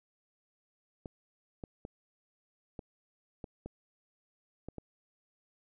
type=clicks; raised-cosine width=2 ms; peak=-28 dBFS; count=8; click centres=1.058 / 1.638 / 1.851 / 2.792 / 3.442 / 3.66 / 4.686 / 4.783 s; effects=none